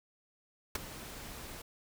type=noise with ADSR envelope; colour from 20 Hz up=pink; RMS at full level=-30 dBFS; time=0.75-1.62 s; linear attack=4 ms; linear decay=14 ms; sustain=-16 dB; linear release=7 ms; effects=none